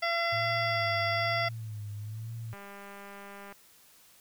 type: harmonic tone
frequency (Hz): 679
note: F5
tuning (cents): -49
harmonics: 1 / 2 / 3 / 4 / 5 / 7 / 8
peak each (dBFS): -31 / -34 / -31 / -43 / -40 / -39 / -44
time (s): 0.02-1.49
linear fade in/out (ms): 10
type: tone with vibrato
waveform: sine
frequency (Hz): 109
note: A2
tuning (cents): -16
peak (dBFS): -36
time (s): 0.32-2.54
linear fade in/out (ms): 10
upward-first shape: sine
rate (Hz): 1.1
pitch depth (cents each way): 92
type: click train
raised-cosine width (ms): 0.5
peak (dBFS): -32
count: 200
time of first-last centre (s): 2.53-3.525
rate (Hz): 200
effects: white hiss -59 dBFS RMS until 4.2 s